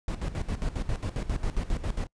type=noise with tremolo; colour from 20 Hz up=brown; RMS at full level=-28 dBFS; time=0.08-2.07 s; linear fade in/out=2 ms; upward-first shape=square; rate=7.4 Hz; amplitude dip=75%; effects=noise-tail reverb RT60 0.1 s tail -25 dB re dry + resampled to 22050 Hz